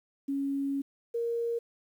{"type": "tone pair in turn", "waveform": "sine", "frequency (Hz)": [277.1, 467.4], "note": ["C#4", "A#4"], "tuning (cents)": [-1, 5], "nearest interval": "major sixth", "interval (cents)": 906, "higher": "second", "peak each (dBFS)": -28, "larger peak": "neither", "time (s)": [[0.28, 0.82], [1.14, 1.59]], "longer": "first", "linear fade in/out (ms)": 10, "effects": ["10-bit"]}